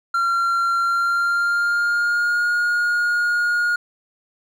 triangle tone with pitch glide, 1374 to 1431.5 Hz, F6 to F6, -29 to +42 cents, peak -15 dBFS, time 0.14-3.76 s, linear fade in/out 5 ms, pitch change +71 cents, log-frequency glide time 0.79-2.48 s, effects none

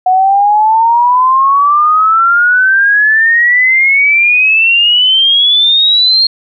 sine exponential sweep, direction up, 732 to 4259 Hz, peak -5 dBFS, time 0.06-6.27 s, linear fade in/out 5 ms, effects none

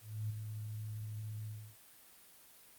sine tone with ADSR envelope, 107.6 Hz, A2, 38 cents flat, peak -34 dBFS, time 0.01-1.76 s, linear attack 290 ms, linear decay 9 ms, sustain -6 dB, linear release 290 ms, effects white hiss -60 dBFS RMS until 2.78 s + Opus 32 kbps

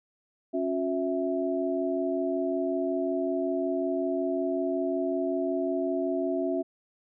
sine tone cluster, 276 / 361.4 / 657 Hz, C#4 / F#4 / E5, -7 / -41 / -6 cents, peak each -30 dBFS, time 0.53-6.63 s, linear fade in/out 20 ms, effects none

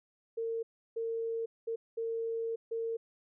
sine tone bursts at uneven times, 456 Hz, A#4, 38 cents flat, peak -32 dBFS, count 5, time 0.37-0.63 / 0.96-1.46 / 1.67-1.76 / 1.97-2.56 / 2.71-2.97 s, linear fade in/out 10 ms, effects none

